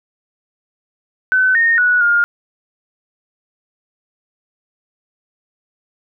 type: tone with pitch steps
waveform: sine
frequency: 1515 / 1843 / 1469 / 1415 Hz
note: F#6 / A#6 / F#6 / F6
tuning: +40 / -20 / -13 / +22 cents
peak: -10 dBFS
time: 1.32-2.24 s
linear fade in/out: 0 ms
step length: 230 ms
effects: none